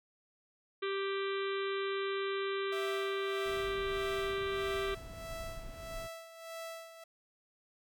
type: harmonic tone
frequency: 392 Hz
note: G4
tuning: in tune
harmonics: 1 / 3 / 4 / 5 / 6 / 7 / 8 / 9 / 10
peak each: -34 / -41 / -45 / -47 / -46 / -52 / -48 / -50 / -50 dBFS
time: 0.82-4.95 s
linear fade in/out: 10 ms
type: tone with tremolo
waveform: sawtooth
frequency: 659 Hz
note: E5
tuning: 1 cent flat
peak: -37 dBFS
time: 2.72-7.04 s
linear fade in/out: 5 ms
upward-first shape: sine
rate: 1.6 Hz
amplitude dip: 70%
type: noise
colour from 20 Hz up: brown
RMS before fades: -47 dBFS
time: 3.45-6.08 s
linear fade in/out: 20 ms
effects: none